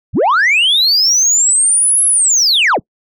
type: linear two-way sweep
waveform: sine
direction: up then down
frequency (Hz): 44.24 to 11000 to 44.24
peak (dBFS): -6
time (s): 0.13-2.8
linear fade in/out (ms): 50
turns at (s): 2.05
effects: noise-tail reverb RT60 0.1 s tail -25 dB re dry + tanh soft clip ceiling -7 dBFS